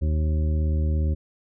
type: harmonic tone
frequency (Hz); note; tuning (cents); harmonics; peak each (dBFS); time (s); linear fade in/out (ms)
77.4; D#2; -9; 1 / 2 / 3 / 4 / 5 / 7; -20 / -31 / -35 / -38 / -40 / -41; 0.01-1.15; 20
effects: none